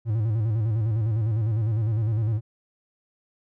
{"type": "tone with vibrato", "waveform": "triangle", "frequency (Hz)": 110, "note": "A2", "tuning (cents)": 0, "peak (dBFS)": -19, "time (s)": [0.05, 2.41], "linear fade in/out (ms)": 50, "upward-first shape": "square", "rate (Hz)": 9.9, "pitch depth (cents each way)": 77, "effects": []}